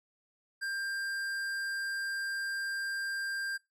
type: tone with tanh clipping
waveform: triangle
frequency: 1591 Hz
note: G6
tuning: 25 cents sharp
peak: -35 dBFS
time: 0.61-3.58 s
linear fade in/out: 20 ms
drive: 18 dB
effects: noise-tail reverb RT60 0.2 s tail -22 dB re dry